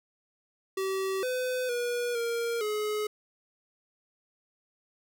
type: tone with pitch steps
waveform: square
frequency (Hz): 383.7 / 506 / 482.6 / 466.9 / 423.4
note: G4 / B4 / B4 / A#4 / G#4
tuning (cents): -37 / +42 / -40 / +3 / +33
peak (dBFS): -29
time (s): 0.77-3.07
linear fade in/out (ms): 5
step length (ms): 460
effects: none